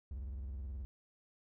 triangle tone with vibrato, 66 Hz, C2, 16 cents sharp, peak -38 dBFS, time 0.11-0.85 s, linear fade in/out 0 ms, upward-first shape sine, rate 19 Hz, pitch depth 260 cents each way, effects none

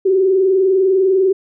sine tone with vibrato, 380 Hz, F#4, 46 cents sharp, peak -10 dBFS, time 0.05-1.33 s, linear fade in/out 10 ms, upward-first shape triangle, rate 20 Hz, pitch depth 87 cents each way, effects none

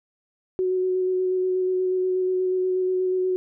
sine tone with vibrato, 370 Hz, F#4, in tune, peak -20 dBFS, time 0.59-3.36 s, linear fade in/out 0 ms, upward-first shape square, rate 8.3 Hz, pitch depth 10 cents each way, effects none

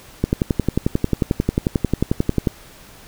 click train, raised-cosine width 3 ms, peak -3 dBFS, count 26, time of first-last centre 0.24-2.472 s, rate 11.2 Hz, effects pink hiss -44 dBFS RMS until 3.07 s

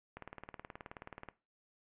click train, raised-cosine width 0.5 ms, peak -30 dBFS, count 22, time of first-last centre 0.17-1.287 s, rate 18.8 Hz, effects noise-tail reverb RT60 0.3 s tail -18 dB re dry + resampled to 8000 Hz

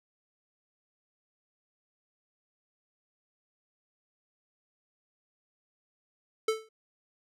square tone with exponential decay, 440 Hz, A4, in tune, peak -23 dBFS, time 6.48-6.69 s, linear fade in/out 5 ms, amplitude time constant 44 ms, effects low-pass 10000 Hz 12 dB/octave

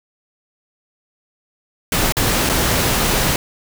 pink noise with dropouts, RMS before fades -17 dBFS, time 1.92-3.36 s, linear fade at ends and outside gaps 2 ms, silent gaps 2.123-2.168 / 2.492-2.496 s, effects none

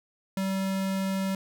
square tone, 192.4 Hz, G3, 32 cents flat, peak -27 dBFS, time 0.37-1.35 s, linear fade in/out 2 ms, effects none

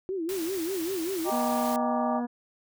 sine tone with vibrato, 354.5 Hz, F4, 26 cents sharp, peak -28 dBFS, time 0.09-1.3 s, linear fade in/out 0 ms, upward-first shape sine, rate 5.1 Hz, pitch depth 180 cents each way
white noise, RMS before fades -39 dBFS, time 0.29-1.76 s, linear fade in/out 0 ms
sine chord, Eb major seventh, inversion none, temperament equal, 622.3 / 784 / 932.3 / 1174.7 Hz, Eb5 / G5 / Bb5 / D6, 0 / 0 / 0 / 0 cents, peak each -30 / -31 / -35 / -34 dBFS, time 1.24-2.22 s, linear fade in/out 50 ms
harmonic tone, 241.4 Hz, B3, 39 cents flat, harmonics 1 / 2 / 3 / 4 / 5 / 6 / 7, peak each -28 / -39 / -38 / -42 / -50 / -53 / -50 dBFS, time 1.31-2.27 s, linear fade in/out 20 ms
effects none

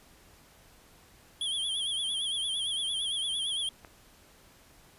square tone with vibrato, 3273 Hz, G#7, 26 cents flat, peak -30 dBFS, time 1.41-3.69 s, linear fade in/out 2 ms, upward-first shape triangle, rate 8.8 Hz, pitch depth 110 cents each way
click, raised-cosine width 0.5 ms, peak -31 dBFS, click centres 3.848 s
effects pink hiss -58 dBFS RMS until 4.98 s + resampled to 32000 Hz

